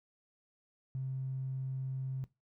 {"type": "tone with tanh clipping", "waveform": "triangle", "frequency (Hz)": 132.1, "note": "C3", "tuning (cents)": 17, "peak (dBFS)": -34, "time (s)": [0.95, 2.24], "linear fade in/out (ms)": 0, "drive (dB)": 2, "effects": ["noise-tail reverb RT60 0.2 s tail -18 dB re dry"]}